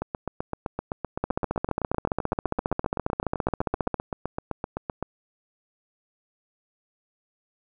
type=two click trains; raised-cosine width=1 ms; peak=-14 / -10 dBFS; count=40 / 41; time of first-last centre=0.02-5.026 / 1.24-3.943 s; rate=7.79 / 14.8 Hz; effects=none